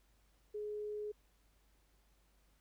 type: tone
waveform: sine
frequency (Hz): 420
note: G#4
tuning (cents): +19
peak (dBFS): -39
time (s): 0.54-1.12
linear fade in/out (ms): 10
effects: added 50 Hz sine -70 dBFS peak until 2.6 s + pink hiss -75 dBFS RMS until 2.6 s